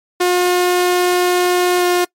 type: tone with pitch glide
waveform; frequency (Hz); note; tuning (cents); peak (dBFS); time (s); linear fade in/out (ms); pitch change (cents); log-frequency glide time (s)
sawtooth; 358.3 to 355.8; F4 to F4; +44 to +32; -8; 0.2-2.05; 10; -12; 1.78-1.84
effects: noise-tail reverb RT60 0.1 s tail -24 dB re dry + MP3 64 kbps